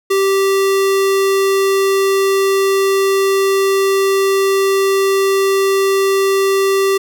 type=tone; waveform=square; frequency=390 Hz; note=G4; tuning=9 cents flat; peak=-12 dBFS; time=0.1-6.98 s; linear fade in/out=10 ms; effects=none